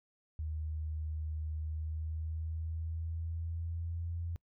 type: tone with pitch glide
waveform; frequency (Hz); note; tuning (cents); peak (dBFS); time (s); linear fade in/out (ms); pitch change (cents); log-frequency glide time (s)
sine; 77.78 to 84.82; D#2 to E2; 0 to +50; -35; 0.39-4.36; 0; +150; 1.6-4.15
effects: noise-tail reverb RT60 0.1 s tail -25 dB re dry